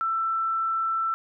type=tone; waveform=sine; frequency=1333 Hz; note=E6; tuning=19 cents sharp; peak=-23 dBFS; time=0.01-1.14 s; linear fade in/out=0 ms; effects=none